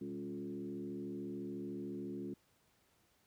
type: tone with frequency modulation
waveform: sine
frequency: 275.7 Hz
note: C#4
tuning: 9 cents flat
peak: -40 dBFS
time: 0.01-2.34 s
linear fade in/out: 5 ms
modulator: 73.8 Hz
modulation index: 1.4
effects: pink hiss -73 dBFS RMS until 3.26 s + high-pass 60 Hz 12 dB/octave